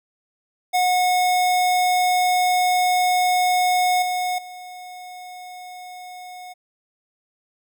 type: tone with level steps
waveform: square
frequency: 728 Hz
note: F#5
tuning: 28 cents flat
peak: -17 / -22 / -36 dBFS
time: 0.73-6.54 s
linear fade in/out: 20 ms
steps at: 4.02 / 4.38 s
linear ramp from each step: 5 ms
effects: none